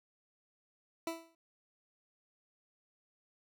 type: tone with exponential decay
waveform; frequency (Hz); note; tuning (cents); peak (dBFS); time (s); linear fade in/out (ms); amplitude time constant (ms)
20% pulse; 330; E4; +2; -28; 1.07-1.35; 2; 59
effects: none